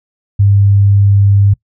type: tone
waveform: sine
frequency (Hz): 100.1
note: G2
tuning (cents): +37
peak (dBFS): -5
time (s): 0.39-1.54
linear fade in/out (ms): 10
effects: noise-tail reverb RT60 0.1 s tail -22 dB re dry